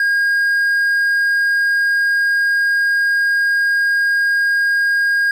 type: tone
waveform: triangle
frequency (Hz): 1625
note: G#6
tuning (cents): -38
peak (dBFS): -11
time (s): 0-5.31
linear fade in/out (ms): 2
effects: none